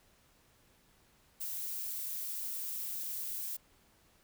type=noise; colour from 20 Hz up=violet; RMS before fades=-39 dBFS; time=1.4-3.57 s; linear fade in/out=10 ms; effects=pink hiss -67 dBFS RMS until 4.23 s